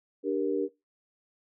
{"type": "chord", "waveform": "sine", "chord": "G minor", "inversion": "second", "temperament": "just", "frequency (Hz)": [294, 392, 470.4], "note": ["D4", "G4", "Bb4"], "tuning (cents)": [2, 0, 16], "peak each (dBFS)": -30, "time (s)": [0.23, 0.69], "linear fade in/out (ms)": 50, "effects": ["noise-tail reverb RT60 0.2 s tail -19 dB re dry"]}